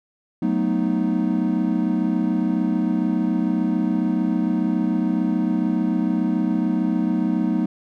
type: chord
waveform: triangle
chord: B dominant seventh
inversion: second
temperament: equal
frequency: 185 / 220 / 246.9 / 311.1 Hz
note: F#3 / A3 / B3 / D#4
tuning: 0 / 0 / 0 / 0 cents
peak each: -22 dBFS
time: 0.42-7.66 s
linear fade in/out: 5 ms
effects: none